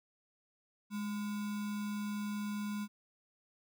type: tone with sample-and-hold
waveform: sine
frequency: 207.7 Hz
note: G#3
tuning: in tune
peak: -35 dBFS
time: 0.9-2.88 s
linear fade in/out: 50 ms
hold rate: 1225 Hz
effects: none